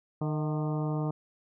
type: harmonic tone with a mistuned harmonic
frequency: 152.1 Hz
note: D#3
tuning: 39 cents flat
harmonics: 1 / 2 / 3 / 4 / 5 / 6 / 7 / 8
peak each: -29 / -35 / -39 / -41 / -43 / -45 / -46 / -47 dBFS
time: 0.21-1.11 s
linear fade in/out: 5 ms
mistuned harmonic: 4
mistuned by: +53 cents
effects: none